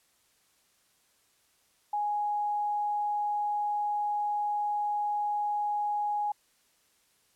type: tone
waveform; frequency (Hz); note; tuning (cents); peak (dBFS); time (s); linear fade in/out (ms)
sine; 830.6; G#5; 0; -27; 1.93-6.32; 5
effects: white hiss -68 dBFS RMS until 7.35 s + low-pass 12000 Hz 12 dB/octave